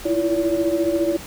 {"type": "tone cluster", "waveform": "sine", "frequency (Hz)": [327.6, 342, 571], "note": ["E4", "F4", "D5"], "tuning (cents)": [-11, -36, -49], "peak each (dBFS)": -22, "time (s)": [0.05, 1.17], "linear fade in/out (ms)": 10, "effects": ["pink hiss -37 dBFS RMS until 1.26 s"]}